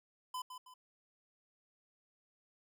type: tone with echo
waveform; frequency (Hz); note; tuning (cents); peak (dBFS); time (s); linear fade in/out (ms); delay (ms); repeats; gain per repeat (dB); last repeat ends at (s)
square; 1011; B5; +40; -39; 0.34-0.42; 5; 160; 2; -8; 0.74
effects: none